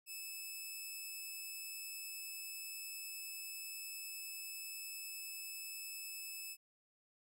10% pulse tone, 2609 Hz, E7, 18 cents flat, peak -36 dBFS, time 0.06-6.57 s, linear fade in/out 50 ms, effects none

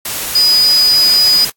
sine tone in noise, 4952 Hz, D#8, 9 cents flat, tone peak -7 dBFS, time 0.35-1.45 s, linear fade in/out 5 ms, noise white, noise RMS -20 dBFS, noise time 0.05-1.5 s, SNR +10 dB, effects noise-tail reverb RT60 0.1 s tail -23 dB re dry + AAC 64 kbps

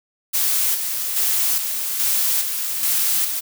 blue noise with tremolo, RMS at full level -19 dBFS, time 0.33-3.41 s, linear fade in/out 20 ms, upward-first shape square, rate 1.2 Hz, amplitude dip 45%, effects none

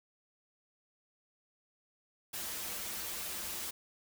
white noise with comb filter, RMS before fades -40 dBFS, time 2.33-3.71 s, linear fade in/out 10 ms, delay 7.3 ms, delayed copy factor -0.8, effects none

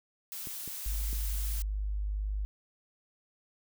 blue noise, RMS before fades -40 dBFS, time 0.32-1.62 s, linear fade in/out 0 ms
clicks, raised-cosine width 3 ms, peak -32 dBFS, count 3, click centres 0.472 / 0.677 / 1.13 s
sine tone, 50.9 Hz, G#1, 34 cents flat, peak -30 dBFS, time 0.86-2.45 s, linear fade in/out 0 ms
effects none

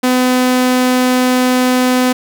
sawtooth tone, 252.7 Hz, B3, 40 cents sharp, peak -6 dBFS, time 0.03-2.13 s, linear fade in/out 10 ms, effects none

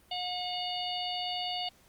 harmonic tone with a mistuned harmonic, 723 Hz, F#5, 40 cents flat, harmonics 1 / 3 / 4 / 5 / 6, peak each -36 / -47 / -36 / -41 / -40 dBFS, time 0.11-1.69 s, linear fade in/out 5 ms, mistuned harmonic 6, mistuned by +69 cents, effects pink hiss -62 dBFS RMS until 1.88 s + Opus 32 kbps

